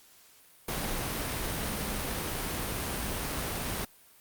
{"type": "tone in noise", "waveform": "sine", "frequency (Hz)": 207.7, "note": "G#3", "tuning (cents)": 0, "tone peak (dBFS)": -40, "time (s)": [1.6, 2.01], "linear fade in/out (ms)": 5, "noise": "pink", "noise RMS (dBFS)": -33, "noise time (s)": [0.68, 3.85], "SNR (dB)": -10, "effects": ["white hiss -58 dBFS RMS until 4.2 s", "Opus 48 kbps"]}